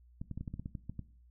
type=clicks; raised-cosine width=5 ms; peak=-27 dBFS; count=11; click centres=0.215 / 0.313 / 0.376 / 0.41 / 0.478 / 0.54 / 0.596 / 0.659 / 0.752 / 0.896 / 0.993 s; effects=noise-tail reverb RT60 0.5 s tail -18 dB re dry + added 60 Hz sine -58 dBFS peak until 1.3 s